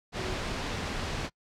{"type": "tone in noise", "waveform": "sine", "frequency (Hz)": 370.9, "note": "F#4", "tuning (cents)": 4, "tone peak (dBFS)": -36, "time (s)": [0.15, 0.37], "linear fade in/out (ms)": 50, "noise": "pink", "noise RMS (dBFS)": -33, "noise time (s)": [0.12, 1.3], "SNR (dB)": -6, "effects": ["noise-tail reverb RT60 0.1 s tail -25 dB re dry", "low-pass 5000 Hz 12 dB/octave"]}